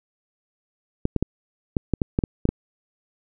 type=clicks; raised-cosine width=3 ms; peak=-7 dBFS; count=10; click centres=1.054 / 1.163 / 1.226 / 1.768 / 1.937 / 2.018 / 2.189 / 2.238 / 2.454 / 2.49 s; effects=none